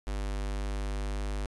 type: tone with notch filter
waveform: square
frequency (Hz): 50.1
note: G1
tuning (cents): +38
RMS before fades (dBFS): -33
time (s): 0.07-1.46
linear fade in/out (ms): 0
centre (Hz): 110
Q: 0.88
effects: resampled to 24000 Hz